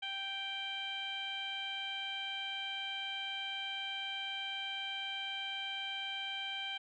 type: tone with low-pass filter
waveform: 15% pulse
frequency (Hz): 784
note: G5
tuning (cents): 0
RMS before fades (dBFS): -40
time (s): 0.02-6.78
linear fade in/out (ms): 10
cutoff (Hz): 3200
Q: 4.5
effects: none